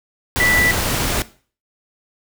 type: tone in noise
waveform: sine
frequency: 1971 Hz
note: B6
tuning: 4 cents flat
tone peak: -14 dBFS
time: 0.4-0.71 s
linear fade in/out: 0 ms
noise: pink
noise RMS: -20 dBFS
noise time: 0.36-1.22 s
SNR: +3 dB
effects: noise-tail reverb RT60 0.4 s tail -17 dB re dry